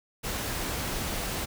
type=noise; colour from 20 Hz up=pink; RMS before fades=-32 dBFS; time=0.23-1.46 s; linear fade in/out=20 ms; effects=none